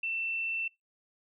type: tone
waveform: sine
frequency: 2681 Hz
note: E7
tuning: 29 cents sharp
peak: -30 dBFS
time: 0.03-0.68 s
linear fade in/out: 5 ms
effects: noise-tail reverb RT60 0.2 s tail -25 dB re dry